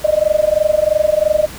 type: tone with amplitude modulation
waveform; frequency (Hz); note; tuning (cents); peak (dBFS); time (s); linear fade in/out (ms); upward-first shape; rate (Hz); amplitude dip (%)
sine; 612; D#5; -29; -7; 0.04-1.47; 10; sine; 23; 95
effects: added 60 Hz sine -38 dBFS peak until 1.58 s + pink hiss -33 dBFS RMS until 1.58 s